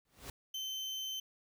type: noise with exponential growth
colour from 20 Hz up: pink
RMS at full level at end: -42 dBFS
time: 0.05-0.3 s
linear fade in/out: 2 ms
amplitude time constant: 53 ms
type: tone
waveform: 35% pulse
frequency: 3083 Hz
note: G7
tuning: 29 cents flat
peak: -36 dBFS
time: 0.54-1.2 s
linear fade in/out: 5 ms
effects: none